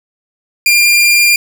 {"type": "tone", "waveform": "sawtooth", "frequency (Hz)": 2397, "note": "D7", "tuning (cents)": 35, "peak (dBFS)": -3, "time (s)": [0.66, 1.36], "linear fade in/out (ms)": 2, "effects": []}